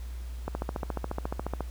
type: click train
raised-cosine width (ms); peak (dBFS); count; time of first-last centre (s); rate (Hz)
1; -17; 17; 0.48-1.607; 14.2
effects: added 60 Hz sine -35 dBFS peak until 1.7 s + pink hiss -54 dBFS RMS until 1.7 s